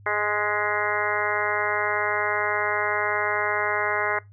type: harmonic tone with a mistuned harmonic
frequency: 208.4 Hz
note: G#3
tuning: 6 cents sharp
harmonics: 2 / 3 / 4 / 5 / 6 / 7 / 8 / 9 / 10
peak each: -31 / -31 / -31 / -31 / -31 / -31 / -31 / -31 / -31 dBFS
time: 0.06-4.19 s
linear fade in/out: 5 ms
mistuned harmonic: 9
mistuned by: +27 cents
effects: noise-tail reverb RT60 0.2 s tail -22 dB re dry + added 101 Hz sine -46 dBFS peak until 4.32 s